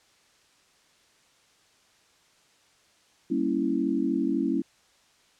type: chord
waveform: sine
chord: G diminished seventh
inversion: none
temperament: equal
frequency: 196 / 233.1 / 277.2 / 329.6 Hz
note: G3 / Bb3 / Db4 / Fb4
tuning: 0 / 0 / 0 / 0 cents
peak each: -32 / -30 / -27 / -28 dBFS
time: 3.3-4.62 s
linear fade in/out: 10 ms
effects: white hiss -62 dBFS RMS until 5.39 s + low-pass 7000 Hz 12 dB/octave